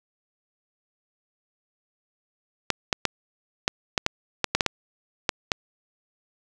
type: clicks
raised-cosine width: 0.2 ms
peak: -3 dBFS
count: 12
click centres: 2.703 / 2.928 / 3.053 / 3.679 / 3.978 / 4.064 / 4.443 / 4.55 / 4.608 / 4.663 / 5.292 / 5.518 s
effects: none